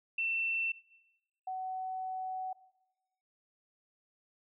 sine tone pair in turn, 2687 / 750.1 Hz, E7 / F#5, +33 / +23 cents, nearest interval octave + minor seventh, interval 2210 cents, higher first, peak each -30 / -35 dBFS, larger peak first, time 0.18-0.72 / 1.47-2.53 s, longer second, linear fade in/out 5 ms, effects noise-tail reverb RT60 1.0 s tail -20 dB re dry

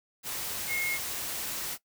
sine tone in noise, 2155 Hz, C#7, 49 cents flat, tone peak -29 dBFS, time 0.67-0.99 s, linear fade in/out 50 ms, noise white, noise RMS -35 dBFS, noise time 0.23-1.78 s, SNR +3 dB, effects noise-tail reverb RT60 0.1 s tail -18 dB re dry

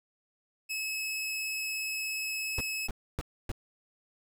sawtooth tone with vibrato, 2583 Hz, E7, 36 cents flat, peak -29 dBFS, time 0.69-2.88 s, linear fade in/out 20 ms, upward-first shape triangle, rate 17 Hz, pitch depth 8 cents each way
brown noise bursts, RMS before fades -32 dBFS, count 4, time 2.58-3.516 s, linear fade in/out 0 ms, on 24 ms, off 280 ms
effects none

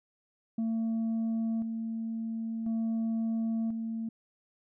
sine tone with tremolo, 225.6 Hz, A3, 44 cents sharp, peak -25 dBFS, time 0.58-4.09 s, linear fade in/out 5 ms, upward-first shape square, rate 0.48 Hz, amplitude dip 50%, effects tanh soft clip ceiling -27 dBFS

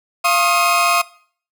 40% pulse tone cluster, 693 / 1077 / 1245 / 2525 Hz, F5 / C6 / D#6 / D#7, -14 / +50 / +1 / +25 cents, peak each -18 dBFS, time 0.24-1.02 s, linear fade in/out 10 ms, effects noise-tail reverb RT60 0.5 s tail -20 dB re dry

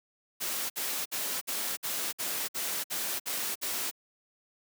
white noise bursts, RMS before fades -33 dBFS, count 10, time 0.4-3.913 s, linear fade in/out 20 ms, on 300 ms, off 57 ms, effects high-pass 200 Hz 12 dB/octave

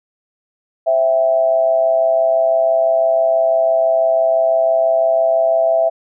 sine tone with amplitude modulation, 659.3 Hz, E5, in tune, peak -8 dBFS, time 0.86-5.9 s, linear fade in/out 20 ms, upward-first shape sine, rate 126 Hz, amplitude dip 65%, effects none

